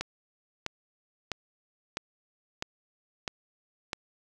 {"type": "click train", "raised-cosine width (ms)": 0.2, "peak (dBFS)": -14, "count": 7, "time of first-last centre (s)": [0.01, 3.932], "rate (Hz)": 1.53, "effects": []}